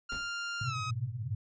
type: tone with pitch glide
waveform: sawtooth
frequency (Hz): 1396.9 to 1266.2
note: F6 to D#6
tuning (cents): 0 to +30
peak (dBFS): -31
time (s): 0.09-0.91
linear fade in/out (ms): 10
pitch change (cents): -170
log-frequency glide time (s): 0.64-0.76
type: noise with exponential decay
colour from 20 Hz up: brown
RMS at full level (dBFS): -37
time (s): 0.12-0.35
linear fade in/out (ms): 1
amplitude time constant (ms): 49
type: band-pass noise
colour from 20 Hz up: pink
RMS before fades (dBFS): -36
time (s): 0.61-1.35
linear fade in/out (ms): 5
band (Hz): 100 to 130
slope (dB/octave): 96
effects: resampled to 16000 Hz